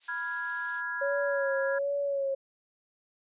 violet noise, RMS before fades -39 dBFS, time 0-0.83 s, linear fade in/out 50 ms
sine chord, F diminished, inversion second, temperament equal, 987.8 / 1396.9 / 1661.2 Hz, Cb6 / F6 / Ab6, 0 / 0 / 0 cents, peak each -39 / -37 / -33 dBFS, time 0.08-1.79 s, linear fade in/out 10 ms
sine tone with vibrato, 555 Hz, C#5, 2 cents sharp, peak -27 dBFS, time 1.01-2.35 s, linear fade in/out 10 ms, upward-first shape sine, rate 1.3 Hz, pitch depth 40 cents each way
effects resampled to 8000 Hz

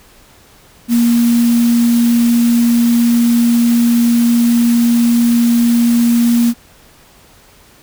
sine tone in noise, 235.8 Hz, A#3, 20 cents sharp, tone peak -8 dBFS, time 0.88-6.54 s, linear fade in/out 50 ms, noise white, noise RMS -26 dBFS, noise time 0.88-6.54 s, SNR +15 dB, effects pink hiss -45 dBFS RMS until 7.82 s

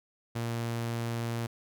sawtooth tone, 116.7 Hz, A#2, 2 cents sharp, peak -27 dBFS, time 0.35-1.47 s, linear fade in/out 10 ms, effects none

